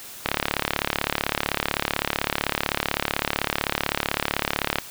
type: click train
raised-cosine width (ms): 0.3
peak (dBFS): -4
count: 163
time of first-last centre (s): 0.26-4.785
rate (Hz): 35.8
effects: white hiss -40 dBFS RMS until 4.9 s